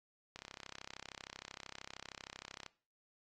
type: click train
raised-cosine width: 0.2 ms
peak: -29 dBFS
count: 77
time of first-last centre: 0.36-2.663 s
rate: 33 Hz
effects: noise-tail reverb RT60 0.4 s tail -20 dB re dry + AAC 32 kbps